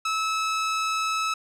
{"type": "tone", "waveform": "sawtooth", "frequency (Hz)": 1300, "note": "E6", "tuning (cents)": -24, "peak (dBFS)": -20, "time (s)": [0.05, 1.34], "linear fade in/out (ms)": 5, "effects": ["low-pass 8000 Hz 12 dB/octave"]}